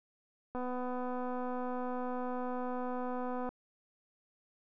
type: click train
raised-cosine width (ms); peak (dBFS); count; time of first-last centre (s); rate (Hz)
1; -26; 736; 0.55-3.49; 250
effects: none